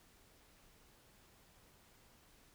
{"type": "silence", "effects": ["pink hiss -66 dBFS RMS until 2.54 s"]}